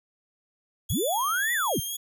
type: tone with vibrato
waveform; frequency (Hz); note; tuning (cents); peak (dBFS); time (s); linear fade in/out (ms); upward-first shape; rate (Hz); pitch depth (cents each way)
5% pulse; 3334; G#7; +6; -23; 0.89-1.97; 10; sine; 1.9; 77
type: linear two-way sweep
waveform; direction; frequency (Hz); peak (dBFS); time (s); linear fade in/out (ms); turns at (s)
sine; up then down; 56.9 to 1975.5 to 56.9; -24; 0.9-1.8; 5; 1.53
effects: none